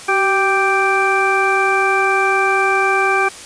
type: harmonic tone with a mistuned harmonic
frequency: 392 Hz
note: G4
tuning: in tune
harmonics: 1 / 2 / 3 / 4 / 6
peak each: -19 / -19 / -19 / -19 / -19 dBFS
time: 0.08-3.29 s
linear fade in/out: 10 ms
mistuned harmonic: 1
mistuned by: -39 cents
effects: white hiss -34 dBFS RMS until 3.45 s + resampled to 22050 Hz